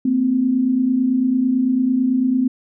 sine tone pair together, 230 / 259 Hz, A#3 / C4, -23 / -17 cents, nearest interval major second, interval 206 cents, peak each -22 / -15 dBFS, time 0.05-2.48 s, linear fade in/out 5 ms, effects none

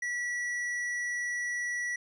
sine tone with hard clipping, 1943 Hz, B6, 29 cents flat, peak -32 dBFS, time 0.02-1.96 s, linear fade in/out 5 ms, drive 7 dB, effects none

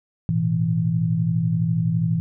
sine chord, A suspended second, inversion none, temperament equal with one note detuned, 110 / 121.98 / 164.81 Hz, A2 / B2 / E3, 0 / -21 / 0 cents, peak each -25 / -25 / -20 dBFS, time 0.29-2.2 s, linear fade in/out 0 ms, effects none

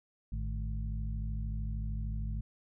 harmonic tone with a mistuned harmonic, 53.2 Hz, G#1, 42 cents sharp, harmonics 1 / 2 / 3 / 4, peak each -34 / -40 / -44 / -46 dBFS, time 0.32-2.41 s, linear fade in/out 5 ms, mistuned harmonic 3, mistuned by -110 cents, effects none

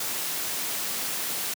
white noise, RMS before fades -30 dBFS, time 0-1.54 s, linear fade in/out 5 ms, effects high-pass 150 Hz 12 dB/octave

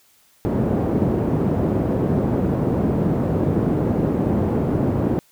pink band-pass noise, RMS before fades -20 dBFS, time 0.45-5.19 s, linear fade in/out 0 ms, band 120 to 420 Hz, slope 12 dB/octave, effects white hiss -57 dBFS RMS until 5.31 s

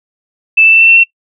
sine tone with pitch steps, 2637 / 2652 / 2668 / 2683 / 2699 / 2714 Hz, E7 / E7 / E7 / E7 / E7 / E7, 0 / +10 / +20 / +30 / +40 / +50 cents, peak -3 dBFS, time 0.57-1.038 s, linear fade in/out 10 ms, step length 78 ms, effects noise-tail reverb RT60 0.1 s tail -19 dB re dry

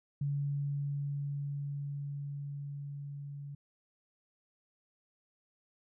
sine tone with level ramp, 142.3 Hz, C#3, 46 cents sharp, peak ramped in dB -30 to -41 dBFS, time 0.21-3.55 s, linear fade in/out 5 ms, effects none

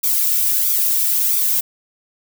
violet noise with flanger, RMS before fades -17 dBFS, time 0.03-1.61 s, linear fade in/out 10 ms, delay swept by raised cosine 0.84 to 2.24 ms, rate 1.5 Hz, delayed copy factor +0.7, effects none

